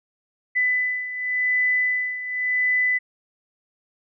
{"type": "beating tone pair", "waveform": "sine", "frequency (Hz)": [1999, 1999.9], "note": ["B6", "B6"], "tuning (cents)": [20, 21], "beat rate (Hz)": 0.9, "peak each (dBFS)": [-21, -26], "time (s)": [0.55, 2.99], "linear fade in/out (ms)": 20, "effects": []}